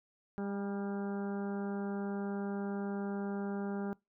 harmonic tone with a mistuned harmonic, 200.1 Hz, G3, 36 cents sharp, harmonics 1 / 2 / 3 / 4 / 5 / 6 / 7 / 8, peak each -36 / -41 / -49 / -47 / -55 / -56 / -52 / -57 dBFS, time 0.38-3.93 s, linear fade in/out 0 ms, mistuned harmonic 5, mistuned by -49 cents, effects noise-tail reverb RT60 0.2 s tail -23 dB re dry

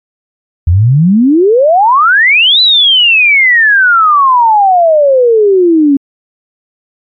sine exponential two-way sweep, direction up then down, 80 to 4047 to 271.5 Hz, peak -3 dBFS, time 0.67-5.97 s, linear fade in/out 5 ms, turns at 2.61 s, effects MP3 64 kbps

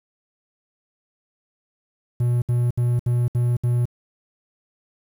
triangle tone bursts, 121.3 Hz, B2, 31 cents flat, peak -15 dBFS, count 6, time 2.2-3.855 s, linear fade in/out 5 ms, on 220 ms, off 67 ms, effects 8-bit

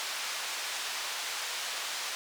white band-pass noise, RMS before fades -36 dBFS, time 0-2.15 s, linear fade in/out 0 ms, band 730 to 5400 Hz, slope 12 dB/octave, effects none

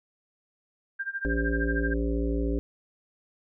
sine tone with tremolo, 1590 Hz, G6, 24 cents sharp, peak -27 dBFS, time 0.99-1.94 s, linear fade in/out 10 ms, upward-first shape sine, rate 13 Hz, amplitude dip 90%
harmonic tone, 56.6 Hz, A1, 50 cents sharp, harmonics 1 / 3 / 5 / 7 / 9 / 10, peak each -27 / -37 / -30 / -33 / -37 / -44 dBFS, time 1.25-2.59 s, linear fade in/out 0 ms
effects none

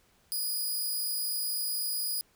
10% pulse tone, 4936 Hz, D#8, 15 cents flat, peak -23 dBFS, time 0.32-2.21 s, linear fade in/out 0 ms, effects pink hiss -66 dBFS RMS until 2.35 s

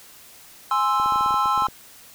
triangle chord, Ab augmented, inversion none, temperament equal, 830.6 / 1046.5 / 1318.5 Hz, Ab5 / C6 / E6, 0 / 0 / 0 cents, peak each -23 / -20 / -20 dBFS, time 0.71-1.67 s, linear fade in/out 2 ms
clicks, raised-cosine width 2 ms, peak -24 dBFS, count 12, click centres 0.999 / 1.06 / 1.123 / 1.159 / 1.209 / 1.261 / 1.308 / 1.342 / 1.458 / 1.577 / 1.622 / 1.685 s
effects white hiss -47 dBFS RMS until 2.14 s

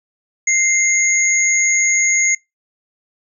sine tone pair together, 2093 / 6653 Hz, C7 / G#8, 0 / +2 cents, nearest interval octave + minor sixth, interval 2002 cents, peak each -15 dBFS, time 0.47-2.35 s, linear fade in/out 5 ms, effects noise-tail reverb RT60 0.2 s tail -24 dB re dry

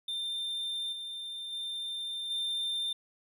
triangle tone with level steps, 3592 Hz, A7, 35 cents sharp, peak -31 / -36 / -33 / -29 dBFS, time 0.08-2.93 s, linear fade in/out 5 ms, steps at 0.92 / 1.52 / 2.3 s, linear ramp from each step 10 ms, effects none

